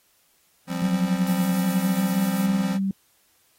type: chord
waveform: square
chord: F suspended second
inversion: none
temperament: just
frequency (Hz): 174.61 / 196.44 / 261.9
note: F3 / G3 / C4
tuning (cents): 0 / +4 / +2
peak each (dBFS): -29 / -33 / -32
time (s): 0.67-2.79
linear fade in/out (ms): 50
type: tone with pitch glide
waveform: sine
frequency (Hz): 185 to 193.86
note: F#3 to G3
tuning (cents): 0 to -19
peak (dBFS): -21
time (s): 0.82-2.91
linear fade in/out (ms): 2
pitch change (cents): +81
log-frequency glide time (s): 1.52-2.41
type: noise with tremolo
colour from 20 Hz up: blue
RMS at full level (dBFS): -36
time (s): 1.27-2.46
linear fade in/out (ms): 0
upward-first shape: sine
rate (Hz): 7.4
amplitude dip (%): 25
effects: white hiss -63 dBFS RMS until 3.58 s + AAC 48 kbps